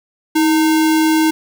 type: tone with sample-and-hold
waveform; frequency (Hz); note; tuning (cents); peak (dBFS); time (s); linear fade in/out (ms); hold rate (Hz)
sine; 317.3; D#4; +34; -10; 0.35-1.31; 10; 1225
effects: none